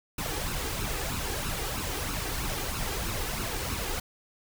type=noise with flanger; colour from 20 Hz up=pink; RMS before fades=-32 dBFS; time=0.18-4 s; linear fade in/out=5 ms; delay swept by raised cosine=0.74 to 2.54 ms; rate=3.1 Hz; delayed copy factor=+0.6; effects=none

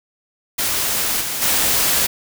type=noise with level steps; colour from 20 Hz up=white; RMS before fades=-20 / -24 / -17 dBFS; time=0.58-2.07 s; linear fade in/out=10 ms; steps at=1.2 / 1.41 s; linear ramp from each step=20 ms; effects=none

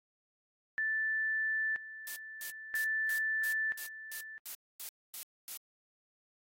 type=tone with tremolo; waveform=sine; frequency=1760 Hz; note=A6; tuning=in tune; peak=-30 dBFS; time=0.78-4.38 s; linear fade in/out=0 ms; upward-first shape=square; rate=0.51 Hz; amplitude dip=80%
type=noise bursts; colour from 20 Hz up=blue; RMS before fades=-42 dBFS; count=11; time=2.07-5.571 s; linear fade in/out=0 ms; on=91 ms; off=250 ms
effects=AAC 48 kbps

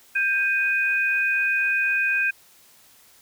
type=tone pair together; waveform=sine; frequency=1584 / 2488 Hz; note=G6 / D#7; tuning=+18 / -1 cents; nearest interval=minor sixth; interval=781 cents; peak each=-22 dBFS; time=0.15-2.31 s; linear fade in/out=10 ms; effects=white hiss -54 dBFS RMS until 3.21 s

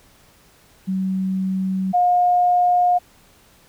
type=tone pair in turn; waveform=sine; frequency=189.2 / 714.3 Hz; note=F#3 / F5; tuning=+39 / +39 cents; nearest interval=octave + major seventh; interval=2300 cents; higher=second; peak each=-19 / -13 dBFS; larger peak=second; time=0.87-1.93 / 1.93-2.99 s; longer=neither; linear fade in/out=20 ms; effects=pink hiss -53 dBFS RMS until 3.68 s

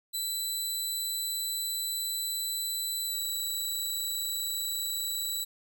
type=tone with pitch glide; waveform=15% pulse; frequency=3989 to 3941 Hz; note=B7 to B7; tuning=+17 to -4 cents; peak=-24 dBFS; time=0.13-5.45 s; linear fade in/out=20 ms; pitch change=-21 cents; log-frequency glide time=3.05-3.18 s; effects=none

